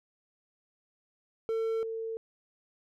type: tone pair in turn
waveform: triangle / sine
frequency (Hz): 450 / 450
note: A4 / A4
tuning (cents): +39 / +39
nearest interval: unison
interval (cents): 0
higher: neither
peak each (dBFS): -26 / -33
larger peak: first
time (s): 1.49-1.83 / 1.83-2.17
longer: neither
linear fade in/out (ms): 0
effects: none